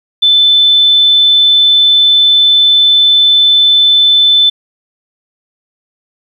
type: tone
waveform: sine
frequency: 3520 Hz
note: A7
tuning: in tune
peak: -4 dBFS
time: 0.22-4.5 s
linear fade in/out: 10 ms
effects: 7-bit